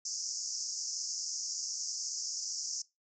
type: band-pass noise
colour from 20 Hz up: pink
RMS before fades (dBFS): -38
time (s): 0.05-2.82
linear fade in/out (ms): 5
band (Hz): 5000 to 7000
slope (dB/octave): 96
effects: noise-tail reverb RT60 0.2 s tail -20 dB re dry